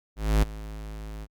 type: tone with ADSR envelope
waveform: square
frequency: 53 Hz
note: G#1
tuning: 36 cents sharp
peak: -17 dBFS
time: 0.16-1.27 s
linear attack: 270 ms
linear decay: 5 ms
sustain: -19 dB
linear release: 39 ms
effects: Opus 48 kbps